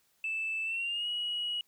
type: tone with pitch glide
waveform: sine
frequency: 2637 to 2909 Hz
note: E7 to F#7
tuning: 0 to -30 cents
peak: -30 dBFS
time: 0.24-1.61 s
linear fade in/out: 2 ms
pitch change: +170 cents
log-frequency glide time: 0.64-1.08 s
effects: tanh soft clip ceiling -27 dBFS + white hiss -71 dBFS RMS until 1.67 s